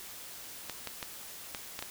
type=clicks; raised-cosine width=0.2 ms; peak=-19 dBFS; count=6; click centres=0.697 / 0.873 / 1.028 / 1.548 / 1.791 / 1.825 s; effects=white hiss -46 dBFS RMS until 1.9 s